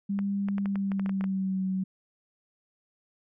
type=tone with pitch glide; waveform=sine; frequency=199.2 to 188.67 Hz; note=G3 to F#3; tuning=+28 to +34 cents; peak=-26 dBFS; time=0.09-1.84 s; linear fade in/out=10 ms; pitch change=-94 cents; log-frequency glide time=0.6-1.64 s
type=clicks; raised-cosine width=0.5 ms; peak=-24 dBFS; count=11; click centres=0.19 / 0.486 / 0.582 / 0.658 / 0.757 / 0.918 / 0.996 / 1.061 / 1.094 / 1.21 / 1.241 s
effects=none